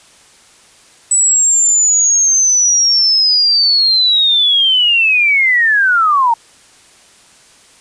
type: linear sweep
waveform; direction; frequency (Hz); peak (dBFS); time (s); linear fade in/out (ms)
sine; down; 7950 to 894; -8; 1.11-6.34; 5
effects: white hiss -45 dBFS RMS until 7.8 s + resampled to 22050 Hz